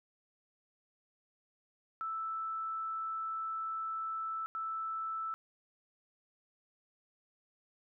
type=tone bursts at uneven times; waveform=sine; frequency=1318.5 Hz; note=E6; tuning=in tune; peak=-35 dBFS; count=2; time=2.01-4.46 / 4.55-5.34 s; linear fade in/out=0 ms; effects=none